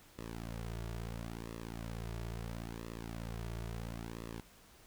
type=tone with flanger; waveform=sawtooth; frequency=56.8 Hz; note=A#1; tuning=44 cents flat; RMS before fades=-43 dBFS; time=0.18-4.41 s; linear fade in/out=5 ms; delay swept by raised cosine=1.3 to 3.9 ms; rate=0.74 Hz; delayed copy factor=-1; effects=pink hiss -61 dBFS RMS until 4.86 s